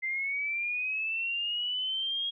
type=linear sweep; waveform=sine; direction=up; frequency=2070 to 3289 Hz; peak=-29 dBFS; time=0.02-2.31 s; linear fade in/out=20 ms; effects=none